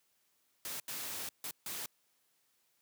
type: noise bursts at uneven times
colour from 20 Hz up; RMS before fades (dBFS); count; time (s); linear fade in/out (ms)
white; -41; 4; 0.65-0.8 / 0.88-1.29 / 1.44-1.51 / 1.66-1.86; 2
effects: white hiss -75 dBFS RMS until 2.81 s + high-pass 100 Hz 12 dB/octave